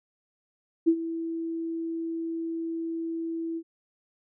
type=tone with ADSR envelope; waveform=sine; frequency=329.6 Hz; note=E4; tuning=in tune; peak=-15 dBFS; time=0.86-3.63 s; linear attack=22 ms; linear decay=69 ms; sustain=-14 dB; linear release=61 ms; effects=none